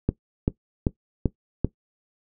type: click train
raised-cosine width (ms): 3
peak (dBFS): -7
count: 5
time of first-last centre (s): 0.09-1.646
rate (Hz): 2.57
effects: noise-tail reverb RT60 0.1 s tail -17 dB re dry